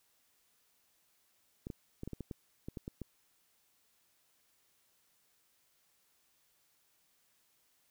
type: clicks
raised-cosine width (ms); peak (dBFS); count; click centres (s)
3; -28; 11; 1.669 / 1.702 / 2.034 / 2.076 / 2.133 / 2.207 / 2.312 / 2.685 / 2.772 / 2.879 / 3.017
effects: white hiss -73 dBFS RMS until 7.9 s